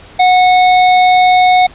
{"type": "tone", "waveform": "square", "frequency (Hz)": 733, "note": "F#5", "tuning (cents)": -16, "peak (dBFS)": -6, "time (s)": [0.19, 1.67], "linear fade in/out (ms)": 10, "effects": ["pink hiss -37 dBFS RMS until 1.74 s", "resampled to 8000 Hz"]}